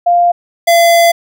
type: tone pair in turn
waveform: sine / square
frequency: 698.5 / 680.2 Hz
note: F5 / F5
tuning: 0 / -46 cents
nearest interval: unison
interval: 46 cents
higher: first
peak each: -6 dBFS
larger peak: neither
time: 0.06-0.32 / 0.67-1.12 s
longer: second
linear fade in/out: 10 ms
effects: none